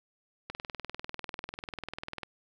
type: click train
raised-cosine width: 0.3 ms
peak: -21 dBFS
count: 36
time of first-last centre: 0.5-2.233 s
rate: 20.2 Hz
effects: none